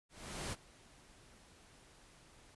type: noise with ADSR envelope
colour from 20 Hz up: pink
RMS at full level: -40 dBFS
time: 0.09-2.55 s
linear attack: 430 ms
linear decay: 35 ms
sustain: -22 dB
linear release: 6 ms
effects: resampled to 24000 Hz